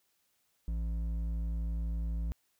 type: tone with hard clipping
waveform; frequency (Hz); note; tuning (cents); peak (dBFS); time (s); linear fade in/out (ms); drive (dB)
sine; 56; A1; +31; -33; 0.68-2.32; 0; 7
effects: white hiss -75 dBFS RMS until 2.59 s